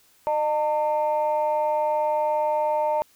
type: tone pair together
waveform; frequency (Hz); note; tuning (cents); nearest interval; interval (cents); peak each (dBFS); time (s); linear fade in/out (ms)
sine; 607.6 / 900; D#5 / A5; -41 / +39; perfect fifth; 680; -22; 0.27-3.02; 0
effects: tanh soft clip ceiling -15 dBFS + white hiss -59 dBFS RMS until 3.15 s